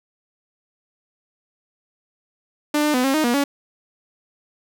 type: tone with pitch steps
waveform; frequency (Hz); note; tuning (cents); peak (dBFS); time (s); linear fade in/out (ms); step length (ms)
sawtooth; 297.6 / 299.8 / 251.7 / 269.9 / 310.2 / 239.9 / 282.2; D4 / D4 / B3 / C#4 / D#4 / A#3 / C#4; +23 / +36 / +33 / -46 / -5 / +50 / +31; -13; 2.74-3.44; 5; 100
effects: none